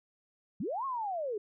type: linear two-way sweep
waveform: sine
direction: up then down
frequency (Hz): 148.1 to 1108 to 392.5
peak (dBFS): -32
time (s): 0.6-1.38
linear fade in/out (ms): 5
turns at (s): 0.85
effects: none